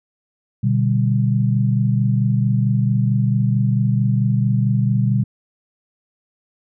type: chord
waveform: sine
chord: G major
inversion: first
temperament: just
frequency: 122.5 / 147 / 196 Hz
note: B2 / D3 / G3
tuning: -14 / +2 / 0 cents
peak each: -16 / -22 / -20 dBFS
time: 0.63-5.24 s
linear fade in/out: 10 ms
effects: none